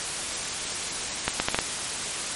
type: accelerating click train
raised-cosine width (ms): 0.3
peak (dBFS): -5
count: 5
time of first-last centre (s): 1.28-1.589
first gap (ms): 120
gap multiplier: 0.71
effects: white hiss -30 dBFS RMS until 2.35 s + MP3 48 kbps